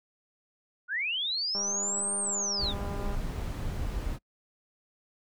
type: linear two-way sweep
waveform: sine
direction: up then down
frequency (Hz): 1396 to 8950 to 3338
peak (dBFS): -28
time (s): 0.88-2.74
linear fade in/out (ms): 50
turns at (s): 2.17
type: click train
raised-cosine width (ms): 1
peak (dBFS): -28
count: 322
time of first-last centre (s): 1.55-3.147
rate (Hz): 201
type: noise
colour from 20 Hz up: brown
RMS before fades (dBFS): -33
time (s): 2.58-4.19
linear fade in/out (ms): 50
effects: noise-tail reverb RT60 0.1 s tail -26 dB re dry